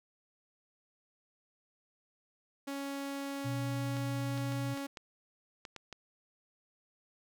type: tone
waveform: sawtooth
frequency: 278 Hz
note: C#4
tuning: 5 cents sharp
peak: -33 dBFS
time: 2.67-4.87 s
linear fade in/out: 10 ms
type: tone with pitch glide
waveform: sine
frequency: 123 to 124 Hz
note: B2 to B2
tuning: -7 to +7 cents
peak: -34 dBFS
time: 3.44-4.75 s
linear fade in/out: 20 ms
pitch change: +14 cents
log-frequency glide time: 4.26-4.37 s
type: clicks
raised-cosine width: 0.2 ms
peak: -27 dBFS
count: 8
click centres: 3.968 / 4.377 / 4.522 / 4.775 / 4.972 / 5.652 / 5.763 / 5.927 s
effects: none